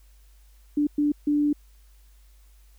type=tone bursts at uneven times; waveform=sine; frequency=293.7 Hz; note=D4; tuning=in tune; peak=-19 dBFS; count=3; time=0.77-0.87 / 0.98-1.12 / 1.27-1.53 s; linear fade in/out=5 ms; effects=added 50 Hz sine -51 dBFS peak until 2.78 s + white hiss -64 dBFS RMS until 2.78 s